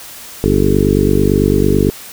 harmonic tone with a mistuned harmonic, 49 Hz, G1, in tune, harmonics 1 / 2 / 3 / 4 / 5 / 6 / 7 / 8 / 9, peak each -18 / -18 / -18 / -18 / -18 / -18 / -18 / -18 / -18 dBFS, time 0.44-1.9 s, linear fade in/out 0 ms, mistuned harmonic 9, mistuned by -23 cents, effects white hiss -33 dBFS RMS until 2.12 s

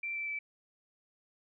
sine tone with pitch steps, 2349 / 2331 / 2314 Hz, D7 / D7 / D7, 0 / -14 / -26 cents, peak -34 dBFS, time 0.03-0.39 s, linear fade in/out 5 ms, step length 120 ms, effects none

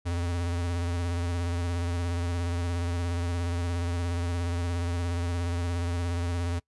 square tone with vibrato, 86.6 Hz, F2, 14 cents flat, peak -28 dBFS, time 0.05-6.6 s, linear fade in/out 20 ms, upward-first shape sine, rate 17 Hz, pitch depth 40 cents each way, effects noise-tail reverb RT60 0.1 s tail -22 dB re dry + resampled to 24000 Hz

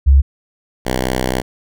sine / 5% pulse tone pair in turn, 68.4 / 63.68 Hz, C#2 / C2, -23 / -46 cents, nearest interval minor second, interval 123 cents, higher first, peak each -5 dBFS, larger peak neither, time 0.06-0.22 / 0.85-1.42 s, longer second, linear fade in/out 20 ms, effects none

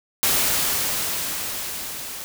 white noise with level ramp, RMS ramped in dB -19 to -34 dBFS, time 0.23-2.24 s, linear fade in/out 0 ms, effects none

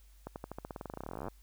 accelerating click train, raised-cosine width 1 ms, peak -26 dBFS, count 30, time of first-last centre 0.27-1.283 s, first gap 89 ms, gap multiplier 0.92, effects added 50 Hz sine -56 dBFS peak until 1.42 s + white hiss -68 dBFS RMS until 1.42 s

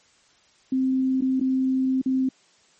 sine tone with dropouts, 261.6 Hz, C4, in tune, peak -19 dBFS, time 0.72-2.29 s, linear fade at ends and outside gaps 5 ms, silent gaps 1.21-1.22 / 1.399-1.41 / 2.016-2.059 s, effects white hiss -59 dBFS RMS until 2.79 s + MP3 32 kbps

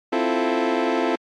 25% pulse chord, F major seventh, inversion second, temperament equal, 261.6 / 329.6 / 349.2 / 440 Hz, C4 / E4 / F4 / A4, 0 / 0 / 0 / 0 cents, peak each -21 dBFS, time 0.12-1.16 s, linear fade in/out 10 ms, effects low-pass 3000 Hz 12 dB/octave + MP3 64 kbps

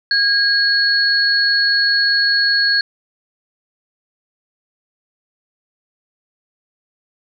sine tone pair together, 1632 / 4357 Hz, G#6 / C#8, -31 / -31 cents, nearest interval octave + perfect fourth, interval 1700 cents, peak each -15 / -15 dBFS, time 0.11-2.81 s, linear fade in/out 2 ms, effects none

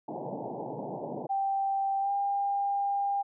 white band-pass noise, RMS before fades -37 dBFS, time 0.08-1.27 s, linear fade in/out 5 ms, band 120 to 900 Hz, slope 96 dB/octave
sine tone with pitch glide, 784 to 800.5 Hz, G5 to G5, 0 to +36 cents, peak -26 dBFS, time 1.29-3.23 s, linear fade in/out 20 ms, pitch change +36 cents, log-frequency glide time 2-2.11 s
effects none

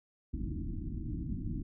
pink low-pass noise, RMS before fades -37 dBFS, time 0.33-1.63 s, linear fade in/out 10 ms, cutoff 330 Hz, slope 96 dB/octave, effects none

